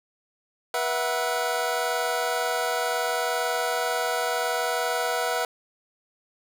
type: chord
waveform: 25% pulse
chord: B suspended fourth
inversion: none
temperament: equal with one note detuned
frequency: 486 / 659.3 / 740 Hz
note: B4 / E5 / F#5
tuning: -28 / 0 / 0 cents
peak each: -25 dBFS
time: 0.74-5.45 s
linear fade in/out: 2 ms
effects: none